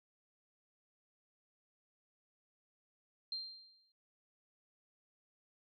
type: tone with exponential decay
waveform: sine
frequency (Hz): 4173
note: C8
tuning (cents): -5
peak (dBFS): -36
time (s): 3.32-3.92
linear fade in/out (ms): 2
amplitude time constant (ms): 130
effects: none